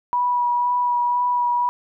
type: tone with vibrato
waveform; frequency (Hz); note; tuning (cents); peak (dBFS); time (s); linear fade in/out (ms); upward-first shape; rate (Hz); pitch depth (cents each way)
sine; 974; B5; -24; -17; 0.13-1.69; 0; sine; 2; 14
effects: none